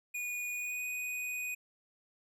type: tone with pitch glide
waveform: square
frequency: 2455 to 2486 Hz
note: D#7 to D#7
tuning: -24 to -2 cents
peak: -36 dBFS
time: 0.14-1.55 s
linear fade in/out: 10 ms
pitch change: +22 cents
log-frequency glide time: 0.51-0.85 s
effects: none